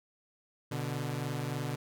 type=tone pair together; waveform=sawtooth; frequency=123.47 / 146.83 Hz; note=B2 / D3; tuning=0 / 0 cents; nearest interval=minor third; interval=300 cents; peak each=-32 / -32 dBFS; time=0.71-1.76 s; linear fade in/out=10 ms; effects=none

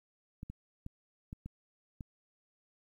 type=clicks; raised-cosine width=5 ms; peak=-30 dBFS; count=6; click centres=0.431 / 0.5 / 0.864 / 1.329 / 1.46 / 2.008 s; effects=11-bit

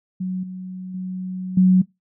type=tone with level steps; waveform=sine; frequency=185 Hz; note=F#3; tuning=in tune; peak=-22 / -29 / -25 / -10 dBFS; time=0.2-1.82 s; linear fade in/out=10 ms; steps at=0.43 / 0.94 / 1.57 s; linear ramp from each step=5 ms; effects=noise-tail reverb RT60 0.2 s tail -23 dB re dry

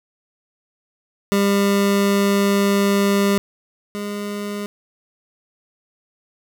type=tone pair in turn; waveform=25% pulse; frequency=200 / 205 Hz; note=G3 / G#3; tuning=+35 / -22 cents; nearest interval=unison; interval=43 cents; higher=second; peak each=-11 / -21 dBFS; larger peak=first; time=1.32-3.38 / 3.95-4.66 s; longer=first; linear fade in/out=0 ms; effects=none

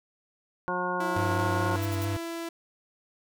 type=harmonic tone; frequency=180 Hz; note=F#3; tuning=47 cents flat; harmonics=1 / 2 / 3 / 4 / 5 / 6 / 8; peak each=-37 / -35 / -35 / -38 / -33 / -33 / -34 dBFS; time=0.68-1.76 s; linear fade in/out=0 ms
type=tone with pitch glide; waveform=sawtooth; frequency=330.2 to 334.2 Hz; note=E4 to E4; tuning=+3 to +24 cents; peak=-29 dBFS; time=1-2.49 s; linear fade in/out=5 ms; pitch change=+21 cents; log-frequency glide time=1.45-2.06 s
type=tone with vibrato; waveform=square; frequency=98.6 Hz; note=G2; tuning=11 cents sharp; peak=-29 dBFS; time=1.16-2.17 s; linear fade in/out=5 ms; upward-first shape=triangle; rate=4.6 Hz; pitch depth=36 cents each way
type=noise bursts; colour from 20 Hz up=blue; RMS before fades=-41 dBFS; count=3; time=1.82-2.051 s; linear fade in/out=5 ms; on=37 ms; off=60 ms
effects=none

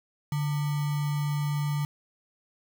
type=tone with sample-and-hold; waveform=sine; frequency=146.1 Hz; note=D3; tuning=9 cents flat; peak=-25 dBFS; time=0.32-1.85 s; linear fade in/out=2 ms; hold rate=1050 Hz; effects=none

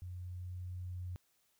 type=tone with level ramp; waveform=sine; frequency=90.1 Hz; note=F#2; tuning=45 cents flat; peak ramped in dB=-42 to -39 dBFS; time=0.02-1.16 s; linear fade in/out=0 ms; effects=white hiss -75 dBFS RMS until 1.59 s

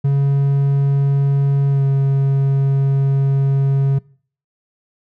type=tone with pitch glide; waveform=triangle; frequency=139.3 to 137.22 Hz; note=C#3 to C#3; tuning=+9 to -17 cents; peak=-10 dBFS; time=0.04-3.99 s; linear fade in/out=10 ms; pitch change=-26 cents; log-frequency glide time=1.7-1.83 s; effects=noise-tail reverb RT60 0.5 s tail -23 dB re dry

